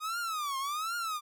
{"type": "tone with vibrato", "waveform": "45% pulse", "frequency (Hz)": 1229, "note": "D#6", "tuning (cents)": -22, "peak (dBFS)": -32, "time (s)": [0, 1.21], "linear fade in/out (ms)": 50, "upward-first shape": "triangle", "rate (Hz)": 1.3, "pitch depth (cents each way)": 260, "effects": []}